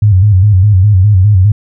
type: tone with vibrato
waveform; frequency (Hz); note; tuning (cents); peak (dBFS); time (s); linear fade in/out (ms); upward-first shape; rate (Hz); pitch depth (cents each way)
sine; 98.6; G2; +11; -3; 0.02-1.52; 5; square; 4.9; 110
effects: none